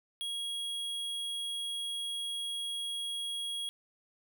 square tone, 3300 Hz, G#7, 12 cents flat, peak -35 dBFS, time 0.21-3.69 s, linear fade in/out 0 ms, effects none

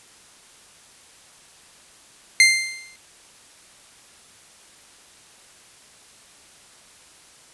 sawtooth tone with exponential decay, 2093 Hz, C7, in tune, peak -5 dBFS, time 2.4-2.96 s, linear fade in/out 1 ms, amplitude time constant 120 ms, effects white hiss -50 dBFS RMS until 7.53 s + resampled to 24000 Hz

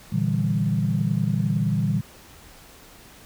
sine chord, E half-diminished seventh, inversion second, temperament equal, 116.54 / 146.83 / 164.81 / 196 Hz, Bb2 / D3 / E3 / G3, 0 / 0 / 0 / 0 cents, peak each -25 dBFS, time 0.12-2.01 s, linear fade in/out 10 ms, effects tanh soft clip ceiling -10 dBFS + pink hiss -48 dBFS RMS until 3.25 s

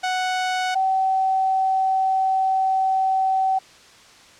sawtooth / sine tone pair in turn, 740 / 763.4 Hz, F#5 / G5, 0 / -46 cents, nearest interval minor second, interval 54 cents, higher second, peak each -17 dBFS, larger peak neither, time 0.03-0.75 / 0.75-3.59 s, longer second, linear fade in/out 10 ms, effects white hiss -48 dBFS RMS until 4.39 s + low-pass 6000 Hz 12 dB/octave

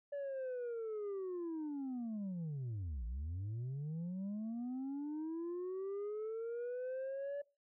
sine linear two-way sweep, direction down then up, 576 to 53.5 to 576 Hz, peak -36 dBFS, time 0.12-7.42 s, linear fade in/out 10 ms, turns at 3.05 s, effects noise-tail reverb RT60 0.3 s tail -22 dB re dry + tanh soft clip ceiling -38 dBFS

